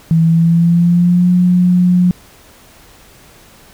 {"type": "tone with pitch glide", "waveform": "sine", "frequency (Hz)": [163.4, 179.22], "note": ["E3", "F3"], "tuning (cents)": [-15, 45], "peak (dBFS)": -7, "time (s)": [0.11, 2.11], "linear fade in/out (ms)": 0, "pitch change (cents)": 160, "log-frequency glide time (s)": [0.22, 1.3], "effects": ["pink hiss -43 dBFS RMS until 3.73 s"]}